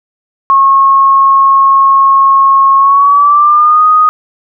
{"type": "tone with pitch glide", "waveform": "sine", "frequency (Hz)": [1089, 1243.7], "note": ["C#6", "D#6"], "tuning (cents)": [-31, -1], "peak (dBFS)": -3, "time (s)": [0.5, 4.09], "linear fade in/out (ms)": 0, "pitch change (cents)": 230, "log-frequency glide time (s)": [2.77, 3.85], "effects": []}